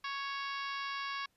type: harmonic tone with a mistuned harmonic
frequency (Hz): 554.4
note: C#5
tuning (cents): 0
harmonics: 2 / 3 / 4 / 5 / 6 / 7 / 8 / 9 / 10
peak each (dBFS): -39 / -43 / -45 / -47 / -49 / -50 / -51 / -52 / -53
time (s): 0.04-1.26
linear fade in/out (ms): 5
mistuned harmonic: 8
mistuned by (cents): +40
effects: pink hiss -75 dBFS RMS until 1.36 s + resampled to 32000 Hz